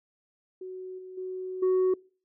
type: tone with level steps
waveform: sine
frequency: 371.6 Hz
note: F#4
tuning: 7 cents sharp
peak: -36 / -40 / -32 / -18 dBFS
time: 0.61-1.94 s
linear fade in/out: 5 ms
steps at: 0.98 / 1.17 / 1.62 s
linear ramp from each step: 10 ms
effects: noise-tail reverb RT60 0.4 s tail -26 dB re dry + tanh soft clip ceiling -20 dBFS